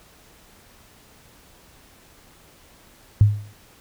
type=tone with exponential decay; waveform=sine; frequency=103.83 Hz; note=G#2; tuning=in tune; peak=-7 dBFS; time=3.21-3.53 s; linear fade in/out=0 ms; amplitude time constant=68 ms; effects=pink hiss -52 dBFS RMS until 3.8 s